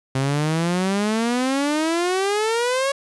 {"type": "exponential sweep", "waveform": "sawtooth", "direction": "up", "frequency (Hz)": [130.81, 560], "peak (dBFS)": -15, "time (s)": [0.15, 2.92], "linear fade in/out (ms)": 5, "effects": ["resampled to 24000 Hz", "9-bit"]}